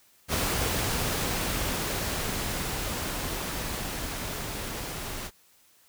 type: noise with level ramp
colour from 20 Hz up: pink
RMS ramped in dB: -27 to -36 dBFS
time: 0.28-5.31 s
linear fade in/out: 50 ms
effects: white hiss -61 dBFS RMS until 5.88 s